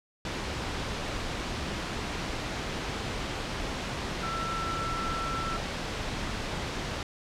sine tone in noise, 1338 Hz, E6, 25 cents sharp, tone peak -32 dBFS, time 4.23-5.57 s, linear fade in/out 2 ms, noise pink, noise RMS -33 dBFS, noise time 0.25-7.03 s, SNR -2 dB, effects low-pass 5000 Hz 12 dB/octave

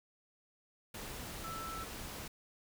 sine tone in noise, 1323 Hz, E6, 6 cents sharp, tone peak -42 dBFS, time 1.44-1.84 s, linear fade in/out 5 ms, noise pink, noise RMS -45 dBFS, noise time 0.94-2.28 s, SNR 0 dB, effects none

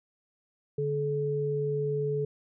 sine tone pair together, 145.34 / 429.4 Hz, D3 / A4, -18 / -42 cents, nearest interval octave + perfect fifth, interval 1876 cents, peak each -31 / -28 dBFS, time 0.78-2.25 s, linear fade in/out 5 ms, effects none

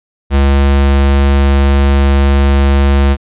square tone, 69.3 Hz, C#2, in tune, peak -7 dBFS, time 0.3-3.17 s, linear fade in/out 50 ms, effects resampled to 8000 Hz

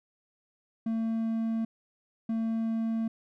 triangle tone pair in turn, 225.3 / 225.3 Hz, A3 / A3, +41 / +41 cents, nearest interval unison, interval 0 cents, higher neither, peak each -25 dBFS, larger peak neither, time 0.86-1.65 / 2.29-3.08 s, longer neither, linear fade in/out 5 ms, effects none

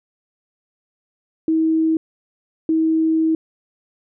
sine tone pair in turn, 320.5 / 320.5 Hz, E4 / E4, -49 / -49 cents, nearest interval unison, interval 0 cents, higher neither, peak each -14 dBFS, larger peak neither, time 1.48-1.97 / 2.69-3.35 s, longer second, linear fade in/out 2 ms, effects none

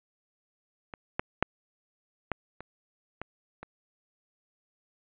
clicks, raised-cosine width 0.5 ms, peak -24 / -12 / -7 / -13 / -26 / -20 / -26 dBFS, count 7, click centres 0.938 / 1.195 / 1.426 / 2.317 / 2.606 / 3.216 / 3.63 s, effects resampled to 8000 Hz + 7-bit

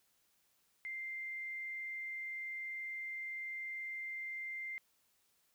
sine tone, 2093 Hz, C7, in tune, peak -40 dBFS, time 0.85-4.78 s, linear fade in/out 0 ms, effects white hiss -75 dBFS RMS until 5.54 s

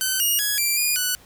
5% pulse tone with pitch steps, 1527 / 2867 / 1671 / 2358 / 2438 / 1484 Hz, G6 / F7 / G#6 / D7 / D#7 / F#6, -46 / +45 / +10 / +6 / -36 / +5 cents, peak -10 dBFS, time 0.01-1.15 s, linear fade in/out 0 ms, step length 190 ms, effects pink hiss -51 dBFS RMS until 1.25 s

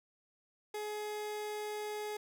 30% pulse tone, 421.3 Hz, G#4, 25 cents sharp, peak -35 dBFS, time 0.74-2.17 s, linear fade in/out 5 ms, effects none

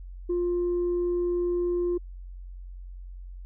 sine tone, 351.4 Hz, F4, 11 cents sharp, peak -22 dBFS, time 0.29-1.98 s, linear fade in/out 10 ms, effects tanh soft clip ceiling -21 dBFS + added 45 Hz sine -38 dBFS peak until 3.45 s

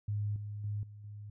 sine tone with level steps, 103.83 Hz, G#2, in tune, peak -31 / -38 / -33 / -47 / -43 dBFS, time 0.08-1.3 s, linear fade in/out 5 ms, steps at 0.36 / 0.64 / 0.83 / 1.04 s, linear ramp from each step 2 ms, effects none

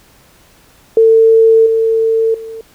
sine tone with level steps, 448.9 Hz, A4, 35 cents sharp, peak -4 / -9 / -24 dBFS, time 0.97-2.61 s, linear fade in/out 2 ms, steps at 1.66 / 2.34 s, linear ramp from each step 5 ms, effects pink hiss -47 dBFS RMS until 2.74 s

